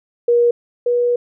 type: tone pair in turn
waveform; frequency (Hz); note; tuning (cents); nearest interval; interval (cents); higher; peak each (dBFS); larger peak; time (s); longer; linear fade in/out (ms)
sine; 476.6 / 484.1; A#4 / B4; +38 / -35; unison; 27; second; -10 / -13; first; 0.28-0.51 / 0.86-1.16; second; 5
effects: none